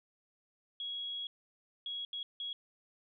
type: tone bursts at uneven times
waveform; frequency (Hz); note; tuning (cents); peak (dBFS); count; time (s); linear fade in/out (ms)
sine; 3322; G#7; 0; -37; 4; 0.8-1.27 / 1.86-2.05 / 2.13-2.23 / 2.4-2.53; 2
effects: none